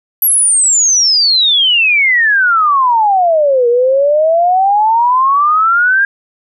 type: exponential two-way sweep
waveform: sine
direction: down then up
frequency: 11840 to 469.6 to 1626 Hz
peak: -7 dBFS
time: 0.22-6.05 s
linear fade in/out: 2 ms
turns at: 3.68 s
effects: none